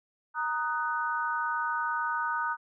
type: chord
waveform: sine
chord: D# minor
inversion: second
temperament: just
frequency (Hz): 933.4 / 1244.5 / 1493.4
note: A#5 / D#6 / F#6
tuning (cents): +2 / 0 / +16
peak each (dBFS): -32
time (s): 0.34-2.57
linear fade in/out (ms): 50
effects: none